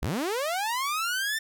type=linear sweep; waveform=sawtooth; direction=up; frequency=43.65 to 1807 Hz; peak=-23 dBFS; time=0.02-1.39 s; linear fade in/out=10 ms; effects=none